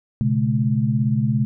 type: tone cluster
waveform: sine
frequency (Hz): 120.7 / 138.1 / 213.6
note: B2 / C#3 / G#3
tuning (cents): -39 / -6 / +49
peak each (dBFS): -21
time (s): 0.21-1.45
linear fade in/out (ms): 0
effects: none